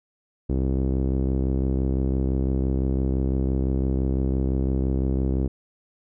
sawtooth tone with low-pass filter, 65.9 Hz, C2, 13 cents sharp, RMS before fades -23 dBFS, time 0.49-5.48 s, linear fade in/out 10 ms, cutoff 360 Hz, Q 1.8, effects none

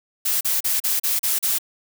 blue noise bursts, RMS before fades -21 dBFS, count 7, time 0.25-1.586 s, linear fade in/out 10 ms, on 160 ms, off 36 ms, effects none

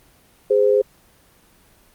sine tone pair together, 412.3 / 515.6 Hz, G#4 / C5, -13 / -26 cents, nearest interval major third, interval 387 cents, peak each -15 / -16 dBFS, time 0.5-0.82 s, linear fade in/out 10 ms, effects pink hiss -54 dBFS RMS until 1.94 s + Opus 24 kbps

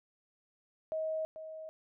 sine tone with echo, 633 Hz, D#5, 30 cents sharp, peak -32 dBFS, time 0.92-1.25 s, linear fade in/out 0 ms, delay 440 ms, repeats 1, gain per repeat -10 dB, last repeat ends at 1.69 s, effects none

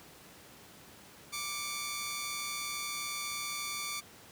10% pulse tone pair together, 1174.4 / 2217 Hz, D6 / C#7, 0 / 0 cents, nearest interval major seventh, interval 1100 cents, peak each -29 / -31 dBFS, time 1.32-4.01 s, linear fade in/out 20 ms, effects pink hiss -54 dBFS RMS until 4.31 s + high-pass 100 Hz 12 dB/octave

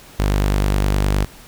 sawtooth tone, 49.74 Hz, G1, 26 cents sharp, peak -11 dBFS, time 0.19-1.25 s, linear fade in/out 10 ms, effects pink hiss -43 dBFS RMS until 1.47 s

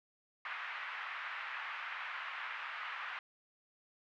pink band-pass noise, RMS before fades -43 dBFS, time 0.45-3.19 s, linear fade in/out 2 ms, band 1100 to 2500 Hz, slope 24 dB/octave, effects none

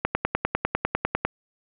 click train, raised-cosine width 0.5 ms, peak -6 dBFS, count 13, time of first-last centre 0.05-1.25 s, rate 10 Hz, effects resampled to 8000 Hz + 8-bit

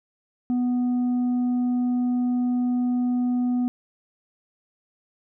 triangle tone with tanh clipping, 246.9 Hz, B3, in tune, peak -21 dBFS, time 0.5-3.68 s, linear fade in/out 0 ms, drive 8 dB, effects none

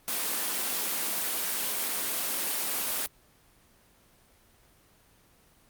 white high-pass noise, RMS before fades -30 dBFS, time 0.08-3.06 s, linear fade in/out 0 ms, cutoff 180 Hz, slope 96 dB/octave, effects pink hiss -61 dBFS RMS until 5.69 s + Opus 24 kbps

